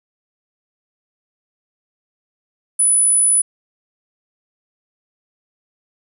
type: tone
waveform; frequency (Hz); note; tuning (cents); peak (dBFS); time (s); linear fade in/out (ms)
sine; 9956; D#9; 0; -11; 2.79-3.42; 10
effects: none